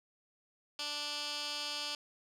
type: tone with band-pass filter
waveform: 15% pulse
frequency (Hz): 293.7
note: D4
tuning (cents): 0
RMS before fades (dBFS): -39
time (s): 0.79-1.95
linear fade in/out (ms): 2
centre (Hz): 4200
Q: 2.4
effects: none